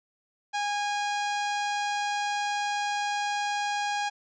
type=tone; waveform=sawtooth; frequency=821 Hz; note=G#5; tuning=20 cents flat; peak=-23 dBFS; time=0.53-4.1 s; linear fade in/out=20 ms; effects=resampled to 16000 Hz